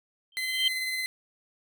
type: tone with exponential growth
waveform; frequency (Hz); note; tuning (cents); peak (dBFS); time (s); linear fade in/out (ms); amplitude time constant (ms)
sine; 3136; G7; 0; -19; 0.32-0.68; 2; 77
type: tone with tremolo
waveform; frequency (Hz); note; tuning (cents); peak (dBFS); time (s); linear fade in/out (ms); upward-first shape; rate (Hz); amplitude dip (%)
30% pulse; 2046; C7; -39; -25; 0.37-1.06; 0; sine; 18; 25
effects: none